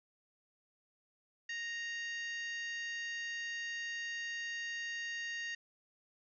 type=harmonic tone; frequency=931 Hz; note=A#5; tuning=2 cents flat; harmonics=2 / 3 / 4 / 5 / 6 / 7; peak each=-39 / -46 / -54 / -53 / -58 / -53 dBFS; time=1.49-5.55 s; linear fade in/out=5 ms; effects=none